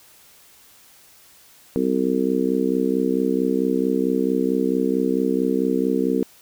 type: harmonic tone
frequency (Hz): 64.5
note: C2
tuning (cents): -24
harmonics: 3 / 4 / 5 / 6 / 7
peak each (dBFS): -26 / -22 / -25 / -26 / -24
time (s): 1.76-6.23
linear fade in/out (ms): 0
effects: white hiss -51 dBFS RMS until 6.41 s